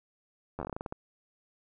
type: slowing click train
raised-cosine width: 1 ms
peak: -22 dBFS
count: 12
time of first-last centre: 0.59-0.924 s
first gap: 11 ms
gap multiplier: 1.19
effects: none